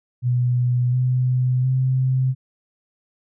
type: tone with pitch steps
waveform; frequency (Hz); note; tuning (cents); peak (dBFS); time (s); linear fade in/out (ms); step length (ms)
sine; 123.47 / 126.72 / 130.06; B2 / B2 / C3; 0 / +45 / -10; -16; 0.22-2.35; 50; 710
effects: none